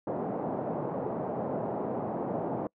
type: band-pass noise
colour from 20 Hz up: white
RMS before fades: -33 dBFS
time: 0.07-2.67 s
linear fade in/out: 2 ms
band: 130 to 740 Hz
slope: 24 dB/octave
effects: noise-tail reverb RT60 0.1 s tail -26 dB re dry